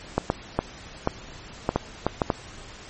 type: clicks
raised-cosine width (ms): 1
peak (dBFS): -6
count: 9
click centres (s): 0.18 / 0.301 / 0.59 / 1.074 / 1.691 / 1.76 / 2.066 / 2.218 / 2.302
effects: pink hiss -43 dBFS RMS until 2.89 s + MP3 32 kbps